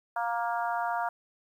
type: harmonic tone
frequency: 234.5 Hz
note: A#3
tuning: 11 cents sharp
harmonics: 3 / 4 / 5 / 6 / 7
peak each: -31 / -32 / -38 / -36 / -43 dBFS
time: 0.16-1.09 s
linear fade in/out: 5 ms
effects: 10-bit